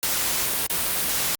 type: noise with dropouts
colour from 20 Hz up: white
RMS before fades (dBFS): -24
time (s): 0.03-1.35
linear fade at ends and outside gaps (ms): 0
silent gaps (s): 0.666-0.699
effects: Opus 48 kbps